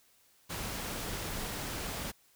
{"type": "noise", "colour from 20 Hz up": "pink", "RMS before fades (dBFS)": -38, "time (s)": [0.49, 2.12], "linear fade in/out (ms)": 20, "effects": ["white hiss -66 dBFS RMS until 2.35 s"]}